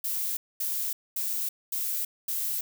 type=noise bursts; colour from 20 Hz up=violet; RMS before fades=-30 dBFS; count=5; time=0.04-2.61 s; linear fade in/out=5 ms; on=330 ms; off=230 ms; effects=none